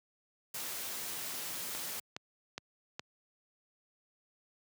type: noise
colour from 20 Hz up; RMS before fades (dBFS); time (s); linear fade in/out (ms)
white; -40; 0.54-2; 5
type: click train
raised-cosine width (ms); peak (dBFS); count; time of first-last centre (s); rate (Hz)
0.2; -22; 4; 1.75-2.995; 2.41
effects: high-pass 100 Hz 12 dB/octave